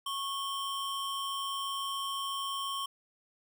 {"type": "tone pair together", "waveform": "square", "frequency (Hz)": [1098, 3107], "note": ["C#6", "G7"], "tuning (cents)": [-17, -16], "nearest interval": "octave + tritone", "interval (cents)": 1801, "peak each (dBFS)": [-36, -38], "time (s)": [0.06, 2.86], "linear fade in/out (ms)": 5, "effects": []}